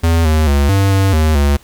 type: tone with pitch steps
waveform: square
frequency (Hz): 82.9 / 78 / 70.8 / 98 / 97.1 / 78.1 / 71.3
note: E2 / D#2 / C#2 / G2 / G2 / D#2 / C#2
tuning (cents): +10 / +5 / +37 / 0 / -16 / +7 / +49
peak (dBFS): -10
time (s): 0.03-1.57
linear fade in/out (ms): 10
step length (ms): 220
effects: pink hiss -46 dBFS RMS until 1.63 s